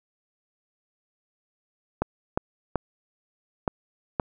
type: clicks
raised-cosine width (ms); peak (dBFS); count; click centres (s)
1; -9; 5; 2.02 / 2.375 / 2.757 / 3.678 / 4.198
effects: none